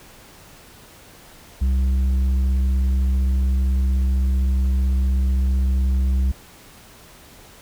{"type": "tone with tanh clipping", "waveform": "sine", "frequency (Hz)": 65.41, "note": "C2", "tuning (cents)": 0, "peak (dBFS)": -17, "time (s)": [1.61, 6.32], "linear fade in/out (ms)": 10, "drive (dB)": 6, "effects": ["pink hiss -46 dBFS RMS until 7.61 s"]}